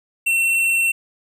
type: tone with tanh clipping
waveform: triangle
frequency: 2709 Hz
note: E7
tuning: 47 cents sharp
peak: -17 dBFS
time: 0.26-0.92 s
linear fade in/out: 10 ms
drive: 16 dB
effects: none